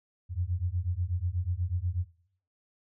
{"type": "beating tone pair", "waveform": "sine", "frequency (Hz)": [85, 93.2], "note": ["F2", "F#2"], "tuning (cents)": [-46, 13], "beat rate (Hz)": 8.2, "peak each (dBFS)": -31, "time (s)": [0.29, 2.06], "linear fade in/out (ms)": 50, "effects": ["noise-tail reverb RT60 0.6 s tail -19 dB re dry"]}